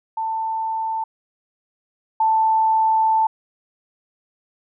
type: tone pair in turn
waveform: sine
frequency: 890 / 883.3 Hz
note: A5 / A5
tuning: +20 / +6 cents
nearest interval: unison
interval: 14 cents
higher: first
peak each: -21 / -14 dBFS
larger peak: second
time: 0.17-1.04 / 2.2-3.27 s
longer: second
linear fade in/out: 5 ms
effects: none